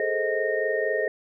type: tone cluster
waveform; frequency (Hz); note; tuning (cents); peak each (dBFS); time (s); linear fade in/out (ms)
sine; 417.7 / 441.8 / 524 / 628 / 1846; G#4 / A4 / C5 / D#5 / A#6; +10 / +7 / +2 / +16 / -17; -29; 0-1.08; 2
effects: none